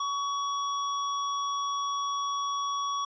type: tone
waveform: square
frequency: 1125 Hz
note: C#6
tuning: 25 cents sharp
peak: -29 dBFS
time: 0-3.05 s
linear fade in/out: 5 ms
effects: resampled to 16000 Hz